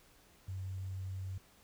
sine tone with quantisation, 94.6 Hz, F#2, 39 cents sharp, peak -38 dBFS, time 0.48-1.38 s, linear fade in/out 5 ms, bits 11, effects pink hiss -64 dBFS RMS until 1.63 s

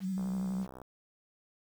sine tone with vibrato, 189 Hz, F#3, 37 cents sharp, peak -31 dBFS, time 0-0.67 s, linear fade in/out 50 ms, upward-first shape square, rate 12 Hz, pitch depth 33 cents each way
click train, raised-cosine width 1 ms, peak -33 dBFS, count 42, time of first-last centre 0.18-0.817 s, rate 64.4 Hz
effects 9-bit

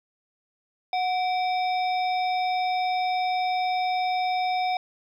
harmonic tone with a mistuned harmonic, 735 Hz, F#5, 12 cents flat, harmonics 1 / 3 / 5 / 7, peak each -23 / -33 / -37 / -40 dBFS, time 0.93-4.77 s, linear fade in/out 2 ms, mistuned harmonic 3, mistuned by +87 cents, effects 10-bit

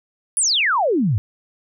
sine exponential sweep, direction down, 10480 to 91.8 Hz, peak -15 dBFS, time 0.37-1.18 s, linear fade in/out 0 ms, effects none

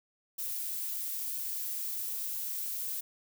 violet noise, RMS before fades -36 dBFS, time 0.38-3.01 s, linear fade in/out 10 ms, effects none

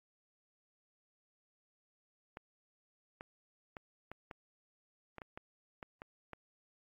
clicks, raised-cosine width 0.5 ms, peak -30 dBFS, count 11, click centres 2.371 / 3.209 / 3.768 / 4.116 / 4.312 / 5.183 / 5.218 / 5.375 / 5.828 / 6.019 / 6.333 s, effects AAC 48 kbps

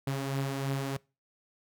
sawtooth beating tone pair, 136.2 / 139.3 Hz, C#3 / C#3, -30 / +9 cents, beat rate 3.1 Hz, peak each -27 / -34 dBFS, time 0.07-0.97 s, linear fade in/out 5 ms, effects noise-tail reverb RT60 0.3 s tail -24 dB re dry

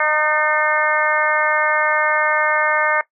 harmonic tone with a mistuned harmonic, 305.8 Hz, D#4, 30 cents flat, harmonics 2 / 3 / 4 / 5 / 6 / 7, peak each -22 / -22 / -22 / -22 / -22 / -22 dBFS, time 0-3.01 s, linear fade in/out 2 ms, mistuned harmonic 6, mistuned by -31 cents, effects noise-tail reverb RT60 0.1 s tail -18 dB re dry

